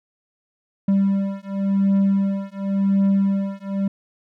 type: beating tone pair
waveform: triangle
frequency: 196 / 196.92 Hz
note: G3 / G3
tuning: 0 / +8 cents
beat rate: 0.92 Hz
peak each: -18 / -18 dBFS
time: 0.88-3.88 s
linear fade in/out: 5 ms
effects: none